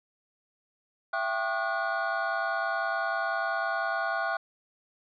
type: tone cluster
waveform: triangle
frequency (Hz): 670 / 780 / 1098 / 1204 / 1453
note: E5 / G5 / C#6 / D6 / F#6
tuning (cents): +28 / -9 / -17 / +43 / -32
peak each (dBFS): -31 / -32 / -35 / -36 / -29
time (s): 1.13-4.37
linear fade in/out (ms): 5
effects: resampled to 11025 Hz